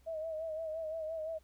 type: tone with vibrato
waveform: sine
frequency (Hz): 638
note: D#5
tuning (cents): +43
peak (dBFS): -36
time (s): 0.06-1.39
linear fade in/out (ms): 20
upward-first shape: sine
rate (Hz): 5.8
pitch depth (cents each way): 53
effects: added 66 Hz sine -63 dBFS peak until 1.43 s + pink hiss -71 dBFS RMS until 1.43 s